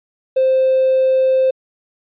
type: tone with hard clipping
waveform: triangle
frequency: 523.3 Hz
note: C5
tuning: in tune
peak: -11 dBFS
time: 0.36-1.51 s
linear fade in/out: 10 ms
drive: 3 dB
effects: resampled to 8000 Hz